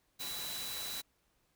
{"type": "tone in noise", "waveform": "sine", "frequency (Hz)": 3951, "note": "B7", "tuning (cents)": 0, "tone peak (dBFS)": -42, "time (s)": [0.19, 1.02], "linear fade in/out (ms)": 20, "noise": "white", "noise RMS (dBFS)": -42, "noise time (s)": [0.19, 1.02], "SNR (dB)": -3, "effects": ["pink hiss -75 dBFS RMS until 1.55 s"]}